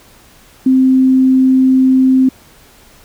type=tone; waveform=sine; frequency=261 Hz; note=C4; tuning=4 cents flat; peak=-6 dBFS; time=0.66-2.29 s; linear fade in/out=5 ms; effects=pink hiss -44 dBFS RMS until 3.04 s